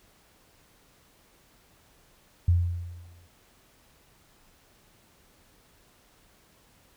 sine tone with exponential decay, 87 Hz, F2, 6 cents flat, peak -16 dBFS, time 2.48-3.27 s, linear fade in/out 5 ms, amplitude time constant 170 ms, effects pink hiss -61 dBFS RMS until 6.96 s

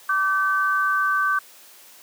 sine tone pair together, 1163.5 / 1536 Hz, D6 / G6, -17 / -36 cents, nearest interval perfect fourth, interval 481 cents, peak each -21 dBFS, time 0.09-1.39 s, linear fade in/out 5 ms, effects white hiss -48 dBFS RMS until 2.02 s + high-pass 300 Hz 12 dB/octave

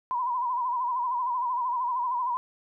sine tone with vibrato, 987.8 Hz, B5, in tune, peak -25 dBFS, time 0.11-2.37 s, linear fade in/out 0 ms, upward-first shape sine, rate 13 Hz, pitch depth 80 cents each way, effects none

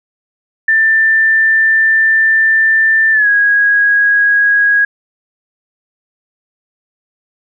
sine tone with pitch glide, 1780 to 1651.2 Hz, A6 to G#6, +20 to -10 cents, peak -7 dBFS, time 0.68-4.85 s, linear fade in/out 5 ms, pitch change -130 cents, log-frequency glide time 3.12-3.28 s, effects none

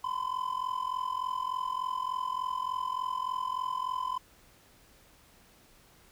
triangle tone with amplitude modulation, 1018 Hz, C6, 48 cents flat, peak -25 dBFS, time 0.04-4.18 s, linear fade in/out 5 ms, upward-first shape sine, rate 43.4 Hz, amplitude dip 85%, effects pink hiss -60 dBFS RMS until 6.11 s

